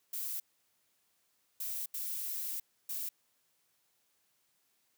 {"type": "noise bursts at uneven times", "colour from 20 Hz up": "violet", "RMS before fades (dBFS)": -38, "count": 4, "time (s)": [[0.13, 0.4], [1.6, 1.86], [1.94, 2.6], [2.89, 3.09]], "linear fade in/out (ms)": 5, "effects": ["white hiss -75 dBFS RMS until 4.97 s", "high-pass 80 Hz 12 dB/octave"]}